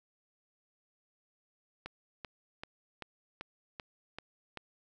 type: click train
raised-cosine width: 0.3 ms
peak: -25 dBFS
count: 8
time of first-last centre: 1.86-4.573 s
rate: 2.58 Hz
effects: none